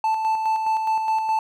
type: tone with tremolo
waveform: triangle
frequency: 880 Hz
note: A5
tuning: in tune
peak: -16 dBFS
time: 0.04-1.39 s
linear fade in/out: 2 ms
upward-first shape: square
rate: 4.8 Hz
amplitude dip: 40%
effects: none